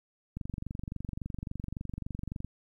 click train, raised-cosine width 5 ms, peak -24 dBFS, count 50, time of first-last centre 0.37-2.446 s, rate 23.6 Hz, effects 11-bit

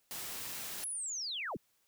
white noise, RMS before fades -42 dBFS, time 0.11-0.84 s, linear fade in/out 0 ms
sine linear sweep, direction down, 11175 to 77.9 Hz, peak -36 dBFS, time 0.83-1.57 s, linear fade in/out 5 ms
effects white hiss -74 dBFS RMS until 1.87 s

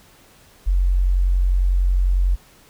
sine tone, 45.51 Hz, F#1, 28 cents flat, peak -14 dBFS, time 0.66-2.36 s, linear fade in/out 20 ms, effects pink hiss -51 dBFS RMS until 2.69 s

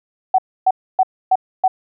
sine tone bursts, 752 Hz, F#5, 28 cents sharp, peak -9 dBFS, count 5, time 0.34-1.68 s, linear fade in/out 5 ms, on 44 ms, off 280 ms, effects none

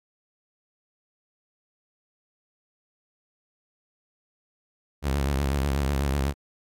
sawtooth tone with vibrato, 69.3 Hz, C#2, in tune, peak -19 dBFS, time 5.02-6.34 s, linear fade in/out 50 ms, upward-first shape triangle, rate 8.1 Hz, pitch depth 110 cents each way, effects AAC 64 kbps

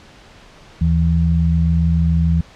sine tone pair together, 77.66 / 164.8 Hz, D#2 / E3, -3 / 0 cents, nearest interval octave + minor second, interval 1303 cents, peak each -15 dBFS, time 0.81-2.41 s, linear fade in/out 5 ms, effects pink hiss -44 dBFS RMS until 2.55 s + low-pass 5000 Hz 12 dB/octave

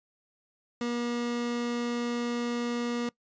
30% pulse tone, 239.2 Hz, A#3, 45 cents sharp, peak -26 dBFS, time 0.81-3.09 s, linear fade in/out 2 ms, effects noise-tail reverb RT60 0.1 s tail -22 dB re dry + resampled to 16000 Hz

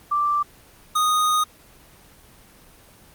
sine / square tone pair in turn, 1174.7 / 1240.6 Hz, D6 / D#6, 0 / -5 cents, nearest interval minor second, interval 95 cents, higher second, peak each -18 dBFS, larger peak neither, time 0.11-0.43 / 0.95-1.44 s, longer second, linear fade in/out 10 ms, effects pink hiss -50 dBFS RMS until 3.14 s + Opus 24 kbps

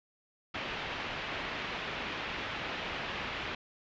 white low-pass noise, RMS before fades -38 dBFS, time 0.54-3.55 s, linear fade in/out 5 ms, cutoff 3100 Hz, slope 24 dB/octave, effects resampled to 16000 Hz

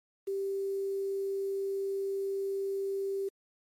sine tone with quantisation, 392 Hz, G4, in tune, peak -30 dBFS, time 0.27-3.29 s, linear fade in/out 10 ms, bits 9, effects MP3 64 kbps

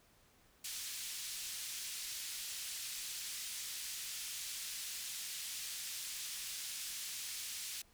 white band-pass noise, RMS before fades -44 dBFS, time 0.64-7.82 s, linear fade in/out 5 ms, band 2600 to 9100 Hz, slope 12 dB/octave, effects pink hiss -68 dBFS RMS until 7.93 s

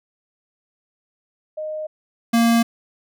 sine / square tone pair in turn, 618 / 232 Hz, D#5 / A#3, -12 / -8 cents, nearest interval octave + perfect fourth, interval 1696 cents, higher first, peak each -25 / -14 dBFS, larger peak second, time 1.57-1.87 / 2.33-2.63 s, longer neither, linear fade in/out 10 ms, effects none

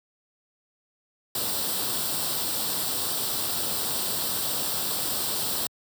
white noise with comb filter, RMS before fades -28 dBFS, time 1.35-5.67 s, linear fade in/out 2 ms, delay 0.23 ms, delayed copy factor +0.65, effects high-pass 80 Hz 12 dB/octave

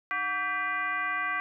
sine tone with frequency modulation, 1568 Hz, G6, in tune, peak -27 dBFS, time 0.11-1.4 s, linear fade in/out 0 ms, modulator 420 Hz, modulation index 1.5, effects none

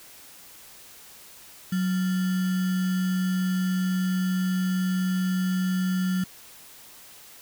sine tone with sample-and-hold, 185 Hz, F#3, in tune, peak -22 dBFS, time 1.72-6.24 s, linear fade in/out 5 ms, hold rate 1575 Hz, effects white hiss -48 dBFS RMS until 7.41 s

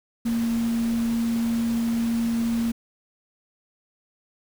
sine tone in noise, 231.3 Hz, A#3, 13 cents flat, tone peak -21 dBFS, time 0.25-2.72 s, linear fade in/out 10 ms, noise pink, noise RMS -38 dBFS, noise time 0.25-2.72 s, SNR +14 dB, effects none

